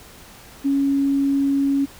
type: tone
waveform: sine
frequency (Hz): 277.2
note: C#4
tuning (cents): 0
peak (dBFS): -16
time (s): 0.64-1.86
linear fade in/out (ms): 20
effects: pink hiss -44 dBFS RMS until 1.99 s